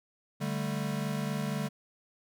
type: chord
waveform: square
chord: D suspended fourth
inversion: none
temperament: equal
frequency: 146.83 / 196 / 220 Hz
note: D3 / G3 / A3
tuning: 0 / 0 / 0 cents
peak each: -35 / -36 / -37 dBFS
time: 0.4-1.69 s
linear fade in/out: 20 ms
effects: none